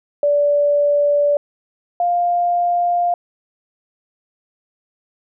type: tone pair in turn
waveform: sine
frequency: 580 / 701.2 Hz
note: D5 / F5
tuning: -22 / +7 cents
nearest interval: minor third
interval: 329 cents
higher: second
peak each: -12 / -14 dBFS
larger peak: first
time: 0.23-1.37 / 2-3.14 s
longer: neither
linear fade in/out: 2 ms
effects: none